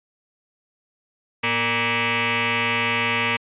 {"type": "tone with frequency modulation", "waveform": "sine", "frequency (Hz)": 111.7, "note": "A2", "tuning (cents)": 27, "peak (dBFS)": -19, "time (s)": [1.43, 3.37], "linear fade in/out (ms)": 10, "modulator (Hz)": 351, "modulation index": 8, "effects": ["resampled to 8000 Hz"]}